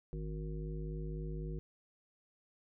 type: harmonic tone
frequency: 51.91 Hz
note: G#1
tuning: in tune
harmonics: 1 / 3 / 5 / 7 / 9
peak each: -40 / -42 / -53 / -48 / -52 dBFS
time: 0.13-1.59 s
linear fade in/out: 0 ms
effects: none